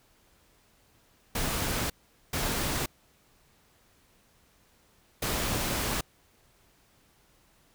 pink noise bursts at uneven times, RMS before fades -30 dBFS, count 3, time 1.35-1.9 / 2.33-2.86 / 5.22-6.01 s, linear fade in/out 5 ms, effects pink hiss -64 dBFS RMS until 7.74 s

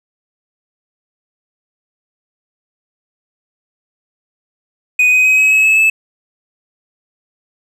triangle tone with pitch steps, 2489 / 2509 / 2530 / 2550 / 2571 / 2592 / 2613 Hz, D#7 / D#7 / D#7 / D#7 / E7 / E7 / E7, 0 / +14 / +28 / +42 / -44 / -30 / -16 cents, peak -6 dBFS, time 4.99-5.9 s, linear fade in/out 5 ms, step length 130 ms, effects none

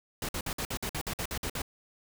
pink noise bursts, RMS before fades -34 dBFS, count 12, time 0.22-1.619 s, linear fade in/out 2 ms, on 68 ms, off 53 ms, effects none

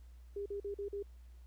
sine tone bursts, 403 Hz, G4, 48 cents sharp, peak -37 dBFS, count 5, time 0.36-1.027 s, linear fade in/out 5 ms, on 99 ms, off 43 ms, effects added 60 Hz sine -52 dBFS peak until 1.46 s + pink hiss -73 dBFS RMS until 1.46 s

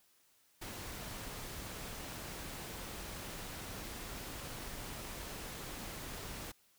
pink noise, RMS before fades -45 dBFS, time 0.61-6.52 s, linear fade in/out 10 ms, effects white hiss -70 dBFS RMS until 6.78 s

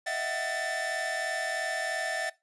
45% pulse tone cluster, 629 / 672 / 752 / 1773 Hz, D#5 / E5 / F#5 / A6, +19 / +33 / +28 / +13 cents, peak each -38 / -37 / -37 / -33 dBFS, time 0.06-2.3 s, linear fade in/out 10 ms, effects noise-tail reverb RT60 0.2 s tail -18 dB re dry + resampled to 24000 Hz

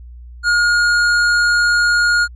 sine tone with hard clipping, 1429 Hz, F6, 39 cents sharp, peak -13 dBFS, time 0.43-2.28 s, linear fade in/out 50 ms, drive 11 dB, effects added 60 Hz sine -33 dBFS peak until 2.35 s + low-pass 9000 Hz 12 dB/octave

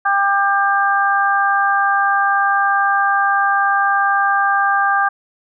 harmonic tone, 397.7 Hz, G4, 25 cents sharp, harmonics 2 / 3 / 4, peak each -17 / -17 / -17 dBFS, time 0.05-5.09 s, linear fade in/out 10 ms, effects none

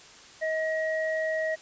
sine tone pair together, 634 / 1899.9 Hz, D#5 / A#6, +32 / +32 cents, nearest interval octave + perfect fifth, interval 1900 cents, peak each -27 / -31 dBFS, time 0.41-1.56 s, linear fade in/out 20 ms, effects white hiss -50 dBFS RMS until 1.61 s + resampled to 16000 Hz

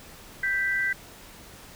sine tone pair together, 1568 / 1975.5 Hz, G6 / B6, 0 / 0 cents, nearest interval major third, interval 400 cents, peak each -26 / -26 dBFS, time 0.43-0.93 s, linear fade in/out 5 ms, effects pink hiss -47 dBFS RMS until 1.75 s

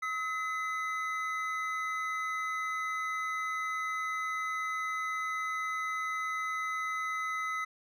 triangle tone pair together, 1282.4 / 2026 Hz, E6 / B6, -48 / +44 cents, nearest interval minor sixth, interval 792 cents, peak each -32 / -34 dBFS, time 0.02-7.65 s, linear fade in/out 10 ms, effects none

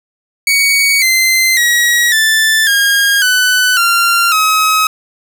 sawtooth tone with pitch steps, 2245 / 2071 / 1909.7 / 1761.4 / 1624.6 / 1498.4 / 1382 / 1274.6 Hz, C#7 / C7 / A#6 / A6 / G#6 / F#6 / F6 / D#6, +21 / -18 / +41 / +1 / -39 / +21 / -19 / +41 cents, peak -5 dBFS, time 0.47-4.87 s, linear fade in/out 2 ms, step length 550 ms, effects none

